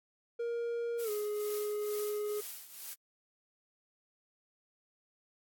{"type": "tone with pitch glide", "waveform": "triangle", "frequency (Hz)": [470, 418.7], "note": ["A#4", "G#4"], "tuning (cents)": [14, 14], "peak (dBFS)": -31, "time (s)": [0.39, 2.41], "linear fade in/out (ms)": 10, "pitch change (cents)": -200, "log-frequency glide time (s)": [1.03, 1.1]}
{"type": "noise with tremolo", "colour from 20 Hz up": "blue", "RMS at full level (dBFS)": -42, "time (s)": [0.98, 2.95], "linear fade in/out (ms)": 20, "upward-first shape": "triangle", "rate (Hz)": 2.2, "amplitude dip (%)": 75}
{"effects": ["AAC 64 kbps"]}